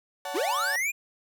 35% pulse chord, F# minor, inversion second, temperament equal with one note detuned, 565 / 740 / 880 Hz, C#5 / F#5 / A5, +33 / 0 / 0 cents, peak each -35 dBFS, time 0.25-0.76 s, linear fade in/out 2 ms
square linear sweep, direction up, 261.6 to 2489 Hz, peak -26 dBFS, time 0.34-0.92 s, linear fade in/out 20 ms
effects none

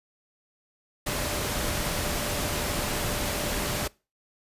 sine tone in noise, 590 Hz, D5, 8 cents sharp, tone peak -38 dBFS, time 1.06-3.88 s, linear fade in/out 10 ms, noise pink, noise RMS -29 dBFS, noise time 1.06-3.88 s, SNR -12 dB, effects noise-tail reverb RT60 0.3 s tail -23 dB re dry + resampled to 32000 Hz

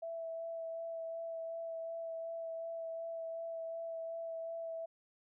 sine tone with vibrato, 660 Hz, E5, 2 cents sharp, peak -39 dBFS, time 0.02-4.86 s, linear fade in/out 10 ms, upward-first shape sine, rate 2.7 Hz, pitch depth 12 cents each way, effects none

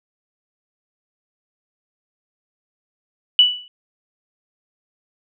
sine tone with exponential decay, 2960 Hz, F#7, in tune, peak -5 dBFS, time 3.39-3.68 s, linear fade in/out 1 ms, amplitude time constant 63 ms, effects none

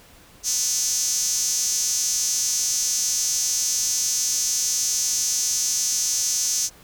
sawtooth tone with high-pass filter, 246.9 Hz, B3, in tune, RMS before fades -23 dBFS, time 0.43-6.7 s, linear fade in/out 50 ms, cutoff 6100 Hz, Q 5.4, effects pink hiss -50 dBFS RMS until 6.83 s

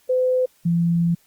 sine tone pair in turn, 509 / 169.86 Hz, C5 / F3, -48 / -48 cents, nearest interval octave + perfect fifth, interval 1900 cents, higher first, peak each -16 dBFS, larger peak neither, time 0.09-0.46 / 0.65-1.15 s, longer second, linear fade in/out 10 ms, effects white hiss -59 dBFS RMS until 1.26 s + Opus 48 kbps

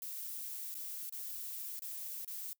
violet noise with dropouts, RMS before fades -43 dBFS, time 0.02-2.53 s, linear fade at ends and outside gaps 1 ms, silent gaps 0.743-0.751 / 1.095-1.124 / 1.793-1.82 / 2.248-2.277 s, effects noise-tail reverb RT60 0.1 s tail -23 dB re dry

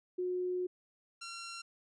sine / 10% pulse tone pair in turn, 362.7 / 1369.4 Hz, F#4 / F6, -34 / -34 cents, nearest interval octave + major seventh, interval 2300 cents, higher second, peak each -32 / -34 dBFS, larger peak first, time 0.18-0.67 / 1.21-1.62 s, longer first, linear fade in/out 10 ms, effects low-pass 8000 Hz 12 dB/octave

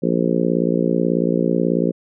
harmonic tone, 58.27 Hz, A#1, in tune, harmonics 3 / 4 / 5 / 6 / 7 / 8 / 9, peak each -21 / -22 / -23 / -24 / -24 / -25 / -26 dBFS, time 0.02-1.92 s, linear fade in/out 20 ms, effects none

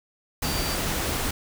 sine tone in noise, 4641 Hz, D8, 21 cents flat, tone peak -33 dBFS, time 0.44-0.75 s, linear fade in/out 5 ms, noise pink, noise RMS -27 dBFS, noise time 0.42-1.31 s, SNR -9 dB, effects none

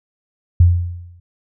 sine tone with exponential decay, 87.31 Hz, F2, in tune, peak -4 dBFS, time 0.6-1.2 s, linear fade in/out 5 ms, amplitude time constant 130 ms, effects none

